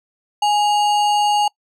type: tone with sample-and-hold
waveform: sine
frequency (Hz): 830.6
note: G#5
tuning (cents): 0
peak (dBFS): -13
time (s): 0.42-1.48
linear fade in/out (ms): 5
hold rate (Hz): 3675
effects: noise-tail reverb RT60 0.1 s tail -25 dB re dry + low-pass 7000 Hz 12 dB/octave